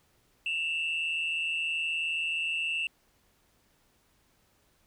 sine tone pair together, 2677 / 2836 Hz, E7 / F7, +26 / +26 cents, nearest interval minor second, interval 100 cents, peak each -28 / -33 dBFS, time 0.46-2.87 s, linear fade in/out 2 ms, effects tanh soft clip ceiling -24 dBFS + pink hiss -68 dBFS RMS until 4.86 s

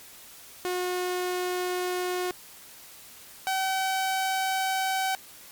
sawtooth tone pair in turn, 361.7 / 763.3 Hz, F#4 / G5, -39 / -46 cents, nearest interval octave + minor second, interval 1293 cents, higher second, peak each -23 / -21 dBFS, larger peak second, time 0.65-2.31 / 3.47-5.15 s, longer second, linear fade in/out 0 ms, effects white hiss -48 dBFS RMS until 5.51 s + MP3 96 kbps

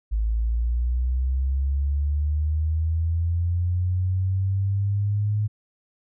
sine linear sweep, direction up, 53.1 to 106.2 Hz, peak -20 dBFS, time 0.11-5.48 s, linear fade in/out 20 ms, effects none

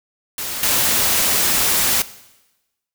white noise with level steps, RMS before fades -26 / -17 dBFS, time 0.38-2.02 s, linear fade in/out 2 ms, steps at 0.63 s, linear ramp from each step 2 ms, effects noise-tail reverb RT60 1.0 s tail -17 dB re dry

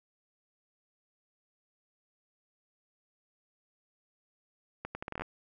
accelerating click train, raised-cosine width 0.5 ms, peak -22 dBFS, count 10, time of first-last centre 4.85-5.22 s, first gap 100 ms, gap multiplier 0.75, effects none

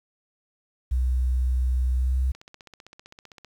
sine tone with pitch glide, 63 to 64.73 Hz, B1 to C2, +35 to -18 cents, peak -20 dBFS, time 0.91-2.32 s, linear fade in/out 10 ms, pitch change +47 cents, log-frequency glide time 1.94-2.19 s
click train, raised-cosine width 0.2 ms, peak -28 dBFS, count 18, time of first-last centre 2.35-3.447 s, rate 15.5 Hz
effects 9-bit

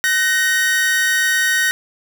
40% pulse tone pair together, 1512.5 / 1864.7 Hz, F#6 / A#6, +38 / 0 cents, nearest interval major third, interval 362 cents, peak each -18 / -15 dBFS, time 0.04-1.71 s, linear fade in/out 0 ms, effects none

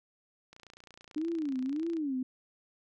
click train, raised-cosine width 0.2 ms, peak -34 dBFS, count 43, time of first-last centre 0.53-1.968 s, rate 29.2 Hz
sine tone with vibrato, 293.7 Hz, D4, in tune, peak -30 dBFS, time 1.16-2.23 s, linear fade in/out 5 ms, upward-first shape sine, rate 1.7 Hz, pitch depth 240 cents each way
effects none

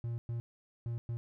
triangle tone bursts at uneven times, 117.5 Hz, A#2, 14 cents sharp, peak -32 dBFS, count 4, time 0.04-0.18 / 0.29-0.4 / 0.86-0.98 / 1.09-1.17 s, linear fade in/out 0 ms, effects none

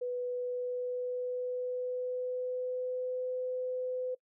sine tone with pitch glide, 493.9 to 506.3 Hz, B4 to B4, 0 to +43 cents, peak -32 dBFS, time 0.01-4.15 s, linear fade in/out 10 ms, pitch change +43 cents, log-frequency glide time 0.24-3.31 s, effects noise-tail reverb RT60 0.1 s tail -22 dB re dry

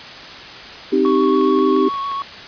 sine chord, C minor, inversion none, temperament equal with one note detuned, 261.6 / 311.1 / 390.4 Hz, C4 / Eb4 / G4, 0 / 0 / -7 cents, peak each -18 / -18 / -15 dBFS, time 0.92-1.89 s, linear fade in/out 10 ms
triangle tone with vibrato, 1109 Hz, C#6, in tune, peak -19 dBFS, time 1.05-2.22 s, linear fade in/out 0 ms, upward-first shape sine, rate 7.1 Hz, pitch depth 17 cents each way
click train, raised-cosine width 0.3 ms, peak -19 dBFS, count 7, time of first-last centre 1.06-2.116 s, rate 5.68 Hz
effects white hiss -34 dBFS RMS until 2.47 s + resampled to 11025 Hz

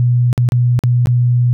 sine tone with dropouts, 122.2 Hz, B2, 18 cents flat, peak -9 dBFS, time 0-1.53 s, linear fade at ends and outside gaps 0 ms, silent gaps 0.329-0.378 / 0.489-0.521 / 0.791-0.837 / 1.058-1.071 s, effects none

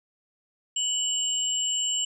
sine tone pair together, 2960 / 7459 Hz, F#7 / A#8, 0 / 0 cents, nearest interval octave + major third, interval 1600 cents, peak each -27 dBFS, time 0.76-2.05 s, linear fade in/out 5 ms, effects none

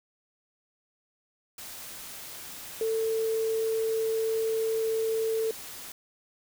sine tone in noise, 446.1 Hz, A4, 24 cents sharp, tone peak -25 dBFS, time 2.81-5.51 s, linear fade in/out 2 ms, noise white, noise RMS -42 dBFS, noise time 1.58-5.92 s, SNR +14 dB, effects none

